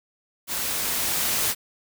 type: noise with level ramp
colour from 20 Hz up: white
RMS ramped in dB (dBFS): -28 to -23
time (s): 0.47-1.55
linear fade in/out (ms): 50
effects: none